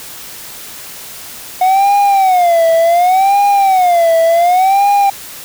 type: tone with vibrato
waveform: triangle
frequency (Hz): 730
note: F#5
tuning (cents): -24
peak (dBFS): -5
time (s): 1.61-5.1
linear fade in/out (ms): 5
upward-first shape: sine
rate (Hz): 0.68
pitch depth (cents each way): 180
effects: white hiss -30 dBFS RMS until 5.44 s